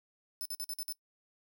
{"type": "tone bursts", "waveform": "5% pulse", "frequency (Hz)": 5274, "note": "E8", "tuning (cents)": 0, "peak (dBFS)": -30, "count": 6, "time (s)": [0.41, 0.924], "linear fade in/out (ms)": 0, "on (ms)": 44, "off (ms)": 50, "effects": ["noise-tail reverb RT60 0.1 s tail -21 dB re dry"]}